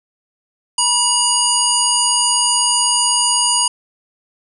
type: harmonic tone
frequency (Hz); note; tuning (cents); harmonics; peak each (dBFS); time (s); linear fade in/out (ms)
964; B5; -42; 1 / 3 / 5 / 7 / 9 / 10; -20 / -20 / -20 / -20 / -20 / -20; 0.78-3.68; 5
effects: none